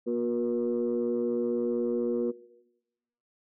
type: tone cluster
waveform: sine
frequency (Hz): 239.1 / 362 / 477.8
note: A#3 / F#4 / A#4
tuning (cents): +44 / -38 / +43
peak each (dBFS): -30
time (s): 0.06-2.32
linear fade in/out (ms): 20
effects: noise-tail reverb RT60 1.0 s tail -20 dB re dry + tanh soft clip ceiling -19 dBFS